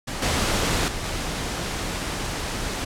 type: noise with level steps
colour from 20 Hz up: pink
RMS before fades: -30 / -22 / -30 / -28 dBFS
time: 0.07-2.85 s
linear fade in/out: 10 ms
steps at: 0.22 / 0.88 / 1.04 s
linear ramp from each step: 2 ms
effects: low-pass 9000 Hz 12 dB/octave